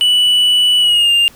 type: tone with pitch glide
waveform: triangle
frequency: 2960 to 2802 Hz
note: F#7 to F7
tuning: 0 to +5 cents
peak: -7 dBFS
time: 0.01-1.28 s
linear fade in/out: 0 ms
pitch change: -95 cents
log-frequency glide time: 0.79-1.11 s
effects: pink hiss -43 dBFS RMS until 1.35 s